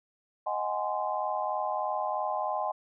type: chord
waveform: sine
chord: Ab dominant seventh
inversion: second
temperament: just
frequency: 623 / 747.5 / 830.6 / 1038.3 Hz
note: Eb5 / Gb5 / Ab5 / C6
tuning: +2 / +17 / 0 / -14 cents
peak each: -34 / -34 / -33 / -34 dBFS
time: 0.46-2.72 s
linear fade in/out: 10 ms
effects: none